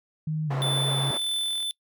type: tone with pitch glide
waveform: sine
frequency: 155.56 to 136.21 Hz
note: D#3 to C#3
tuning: 0 to -30 cents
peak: -25 dBFS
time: 0.27-1.11 s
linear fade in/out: 5 ms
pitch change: -230 cents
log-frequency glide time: 0.46-0.52 s
type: band-pass noise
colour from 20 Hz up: white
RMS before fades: -34 dBFS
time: 0.5-1.18 s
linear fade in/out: 10 ms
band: 270 to 880 Hz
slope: 12 dB/octave
type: tone with tremolo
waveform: square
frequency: 3520 Hz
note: A7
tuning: in tune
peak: -25 dBFS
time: 0.62-1.71 s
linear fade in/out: 0 ms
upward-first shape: triangle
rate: 1.7 Hz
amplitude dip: 25%
type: click train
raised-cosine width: 0.2 ms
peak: -29 dBFS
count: 27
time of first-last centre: 1-1.628 s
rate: 41.4 Hz
effects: noise-tail reverb RT60 0.1 s tail -25 dB re dry